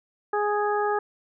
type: harmonic tone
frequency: 415.3 Hz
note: G#4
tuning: in tune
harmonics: 1 / 2 / 3 / 4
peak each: -25 / -26 / -30 / -33 dBFS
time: 0.33-0.99 s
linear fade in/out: 5 ms
effects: none